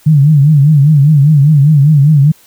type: tone with vibrato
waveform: sine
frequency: 146.83 Hz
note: D3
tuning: in tune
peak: -3 dBFS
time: 0.06-2.32 s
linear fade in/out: 10 ms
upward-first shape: triangle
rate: 5 Hz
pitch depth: 150 cents each way
effects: white hiss -45 dBFS RMS until 2.46 s